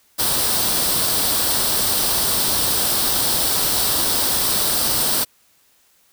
white noise with comb filter, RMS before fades -19 dBFS, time 0.18-5.25 s, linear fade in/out 20 ms, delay 0.22 ms, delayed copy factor +0.55, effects white hiss -58 dBFS RMS until 6.12 s

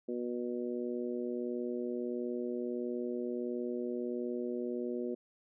harmonic tone, 121.5 Hz, B2, 28 cents flat, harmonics 2 / 3 / 4 / 5, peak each -38 / -37 / -41 / -47 dBFS, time 0.08-5.15 s, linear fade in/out 10 ms, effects none

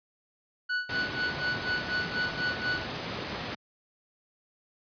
45% pulse tone with tremolo, 1480 Hz, F#6, in tune, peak -26 dBFS, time 0.69-2.86 s, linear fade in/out 10 ms, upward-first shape sine, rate 4.1 Hz, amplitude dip 85%
pink noise, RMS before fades -34 dBFS, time 0.89-3.55 s, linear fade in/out 5 ms
effects high-pass 100 Hz 12 dB/octave + resampled to 11025 Hz

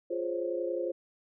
sine chord, Db major seventh, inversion first, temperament equal, 349.2 / 415.3 / 523.3 / 554.4 Hz, F4 / Ab4 / C5 / Db5, 0 / 0 / 0 / 0 cents, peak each -34 / -39 / -33 / -39 dBFS, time 0.1-0.92 s, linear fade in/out 10 ms, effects none

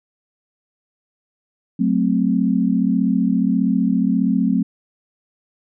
sine chord, F# diminished, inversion none, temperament equal, 185 / 220 / 261.6 Hz, F#3 / A3 / C4, 0 / 0 / 0 cents, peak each -19 dBFS, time 1.79-4.63 s, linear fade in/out 10 ms, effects none

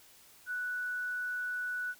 sine tone, 1480 Hz, F#6, in tune, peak -33 dBFS, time 0.46-1.95 s, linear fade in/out 50 ms, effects white hiss -59 dBFS RMS until 1.99 s

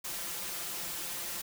white noise with comb filter, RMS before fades -38 dBFS, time 0.04-1.42 s, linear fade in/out 10 ms, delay 5.8 ms, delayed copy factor +0.9, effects none

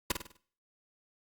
pink noise with echo, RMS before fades -28 dBFS, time 0.1-0.12 s, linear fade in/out 5 ms, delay 50 ms, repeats 5, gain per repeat -7 dB, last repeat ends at 0.37 s, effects noise-tail reverb RT60 0.5 s tail -19 dB re dry + Opus 48 kbps

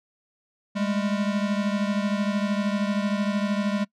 square beating tone pair, 201.4 / 214.4 Hz, G3 / A3, +47 / -45 cents, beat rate 13 Hz, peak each -25 / -29 dBFS, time 0.75-3.85 s, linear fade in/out 20 ms, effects noise-tail reverb RT60 0.1 s tail -24 dB re dry + low-pass 5000 Hz 12 dB/octave

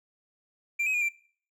triangle tone with pitch steps, 2370 / 2539 / 2434 / 2358 Hz, D7 / D#7 / D#7 / D7, +15 / +34 / -39 / +6 cents, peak -23 dBFS, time 0.79-1.09 s, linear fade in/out 10 ms, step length 75 ms, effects noise-tail reverb RT60 0.5 s tail -21 dB re dry

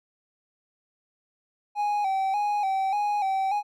triangle tone with vibrato, 799 Hz, G5, 33 cents sharp, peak -21 dBFS, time 1.75-3.63 s, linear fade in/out 50 ms, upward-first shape square, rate 1.7 Hz, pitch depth 62 cents each way, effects none

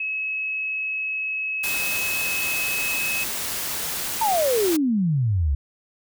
sine tone, 2573 Hz, E7, 43 cents flat, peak -24 dBFS, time 0-3.24 s, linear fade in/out 5 ms
white noise, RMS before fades -28 dBFS, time 1.63-4.77 s, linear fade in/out 10 ms
sine exponential sweep, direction down, 930 to 65.41 Hz, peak -18 dBFS, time 4.21-5.55 s, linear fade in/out 5 ms
effects none

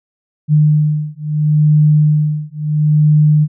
sine beating tone pair, 151 / 151.74 Hz, D3 / D#3, +48 / -43 cents, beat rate 0.74 Hz, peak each -12 dBFS, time 0.48-3.48 s, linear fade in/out 50 ms, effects none

